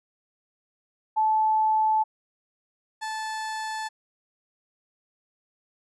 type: tone pair in turn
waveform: sine / 30% pulse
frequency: 870 / 873.2 Hz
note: A5 / A5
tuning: -20 / -13 cents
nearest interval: unison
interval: 7 cents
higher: second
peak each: -19 / -27 dBFS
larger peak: first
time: 1.16-2.04 / 3.01-3.89 s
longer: neither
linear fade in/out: 20 ms
effects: resampled to 22050 Hz